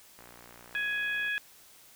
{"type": "click train", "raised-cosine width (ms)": 0.5, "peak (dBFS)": -35, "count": 66, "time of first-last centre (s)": [0.19, 1.281], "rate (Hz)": 59.6}
{"type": "harmonic tone", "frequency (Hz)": 835, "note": "G#5", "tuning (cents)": 9, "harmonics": [2, 3, 4], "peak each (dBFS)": [-30, -35, -41], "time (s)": [0.75, 1.38], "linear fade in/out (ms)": 0}
{"effects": ["white hiss -56 dBFS RMS until 1.95 s"]}